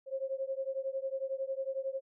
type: beating tone pair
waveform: sine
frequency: 531 / 542 Hz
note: C5 / C#5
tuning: +25 / -39 cents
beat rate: 11 Hz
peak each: -36 / -37 dBFS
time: 0.06-2.01 s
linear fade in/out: 50 ms
effects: none